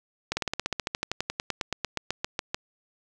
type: slowing click train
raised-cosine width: 0.2 ms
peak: -10 dBFS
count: 25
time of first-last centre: 0.32-2.545 s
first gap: 50 ms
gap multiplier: 1.05
effects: none